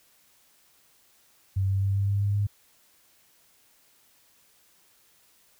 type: tone with pitch steps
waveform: sine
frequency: 96.3 / 97.25 / 98.21 / 99.18 / 100.16 / 101.15 / 102.14 Hz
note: G2 / G2 / G2 / G2 / G2 / G#2 / G#2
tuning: -30 / -13 / +4 / +21 / +38 / -45 / -28 cents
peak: -22 dBFS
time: 1.56-2.47 s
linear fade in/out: 10 ms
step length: 130 ms
effects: white hiss -62 dBFS RMS until 5.59 s